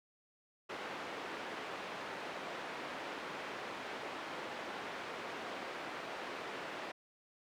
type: band-pass noise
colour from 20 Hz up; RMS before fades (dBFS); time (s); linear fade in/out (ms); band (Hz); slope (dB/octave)
pink; -44; 0.69-6.92; 10; 370 to 2600; 12
effects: none